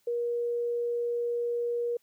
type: tone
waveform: sine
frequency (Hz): 475.9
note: A#4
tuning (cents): +36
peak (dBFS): -27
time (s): 0.07-1.97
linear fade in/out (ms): 5
effects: white hiss -70 dBFS RMS until 2.02 s + high-pass 80 Hz 12 dB/octave